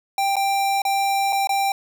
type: tone with dropouts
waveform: square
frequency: 788 Hz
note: G5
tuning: 9 cents sharp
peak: -19 dBFS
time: 0.18-1.72 s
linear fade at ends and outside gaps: 2 ms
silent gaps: 0.357-0.366 / 0.819-0.851 / 1.325-1.328 / 1.472-1.492 s
effects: none